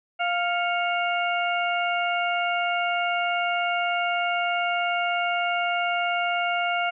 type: harmonic tone with a mistuned harmonic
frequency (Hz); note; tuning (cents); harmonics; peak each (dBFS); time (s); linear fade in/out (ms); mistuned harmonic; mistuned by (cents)
699; F5; +1; 1 / 2 / 3 / 4; -25 / -28 / -30 / -31; 0.19-6.91; 20; 3; +82
effects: none